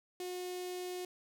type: tone with notch filter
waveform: sawtooth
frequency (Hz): 361.9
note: F#4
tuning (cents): -38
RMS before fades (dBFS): -41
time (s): 0.2-1.05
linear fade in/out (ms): 2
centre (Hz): 1300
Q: 0.77
effects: none